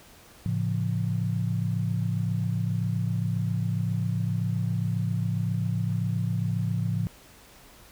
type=chord; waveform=sine; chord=A augmented; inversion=none; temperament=just; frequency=110 / 137.5 / 171.88 Hz; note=A2 / C#3 / E#3; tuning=0 / -14 / -27 cents; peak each=-27 / -31 / -29 dBFS; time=0.46-7.07 s; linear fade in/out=0 ms; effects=pink hiss -52 dBFS RMS until 7.91 s